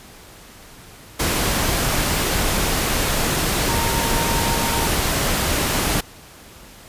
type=tone in noise; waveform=sine; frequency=923 Hz; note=A#5; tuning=17 cents flat; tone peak=-26 dBFS; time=3.68-4.87 s; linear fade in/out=10 ms; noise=pink; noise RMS=-20 dBFS; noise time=1.19-6.01 s; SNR=-9 dB; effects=pink hiss -43 dBFS RMS until 6.88 s + resampled to 32000 Hz